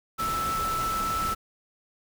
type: tone in noise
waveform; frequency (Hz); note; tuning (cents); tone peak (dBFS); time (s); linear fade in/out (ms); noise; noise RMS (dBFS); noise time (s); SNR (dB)
sine; 1319; E6; +1; -26; 0.18-1.35; 20; pink; -34; 0.18-1.35; +5
effects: none